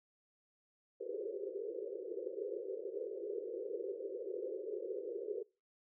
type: band-pass noise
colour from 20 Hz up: pink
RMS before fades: -42 dBFS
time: 1-5.43 s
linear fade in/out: 10 ms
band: 360 to 520 Hz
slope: 96 dB/octave
effects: noise-tail reverb RT60 0.3 s tail -23 dB re dry